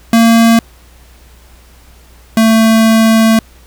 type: tone pair in turn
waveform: square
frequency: 228.9 / 223.2 Hz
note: A#3 / A3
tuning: -31 / +25 cents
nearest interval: unison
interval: 44 cents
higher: first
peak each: -5 / -6 dBFS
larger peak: first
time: 0.13-0.59 / 2.37-3.39 s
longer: second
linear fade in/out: 2 ms
effects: added 60 Hz sine -40 dBFS peak until 3.66 s + pink hiss -45 dBFS RMS until 3.66 s